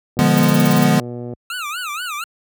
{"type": "click train", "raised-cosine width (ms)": 2, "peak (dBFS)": -17, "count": 142, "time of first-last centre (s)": [0.17, 1.335], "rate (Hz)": 121}
{"type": "chord", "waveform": "square", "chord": "D diminished seventh", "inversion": "none", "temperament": "equal with one note detuned", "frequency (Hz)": [147.85, 174.61, 207.7, 246.9], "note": ["D3", "F3", "Ab3", "Cb4"], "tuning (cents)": [12, 0, 0, 0], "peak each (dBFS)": -18, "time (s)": [0.19, 1], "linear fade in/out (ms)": 0}
{"type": "noise bursts", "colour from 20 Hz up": "violet", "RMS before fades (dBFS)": -25, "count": 9, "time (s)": [0.37, 0.842], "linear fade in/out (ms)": 5, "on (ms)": 24, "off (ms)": 32}
{"type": "tone with vibrato", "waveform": "25% pulse", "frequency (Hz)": 1320, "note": "E6", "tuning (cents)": 2, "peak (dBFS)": -20, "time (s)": [1.5, 2.24], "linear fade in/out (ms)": 2, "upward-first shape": "sine", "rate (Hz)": 4.2, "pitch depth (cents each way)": 220}
{"effects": ["high-pass 60 Hz 12 dB/octave"]}